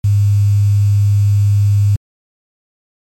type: tone with quantisation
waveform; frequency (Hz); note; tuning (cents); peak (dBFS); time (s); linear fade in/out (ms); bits
sine; 101.9; G#2; -32; -8; 0.04-1.96; 5; 6
effects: MP3 64 kbps